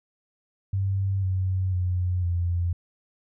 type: tone with pitch steps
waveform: sine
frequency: 97.2 / 93.67 / 90.27 / 87 Hz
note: G2 / F#2 / F#2 / F2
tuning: -14 / +22 / -42 / -6 cents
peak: -22 dBFS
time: 0.73-2.73 s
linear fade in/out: 5 ms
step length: 500 ms
effects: none